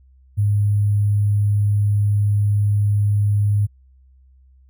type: tone with sample-and-hold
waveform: sine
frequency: 102.9 Hz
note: G#2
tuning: 16 cents flat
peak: -14 dBFS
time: 0.37-3.67 s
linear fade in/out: 20 ms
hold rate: 11025 Hz
effects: added 65 Hz sine -48 dBFS peak until 4.69 s